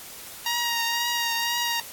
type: tone with vibrato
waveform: 10% pulse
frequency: 940 Hz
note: A#5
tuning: 14 cents sharp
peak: -15 dBFS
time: 0.46-1.8 s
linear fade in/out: 2 ms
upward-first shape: triangle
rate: 2 Hz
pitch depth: 28 cents each way
effects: white hiss -41 dBFS RMS until 1.92 s + AAC 64 kbps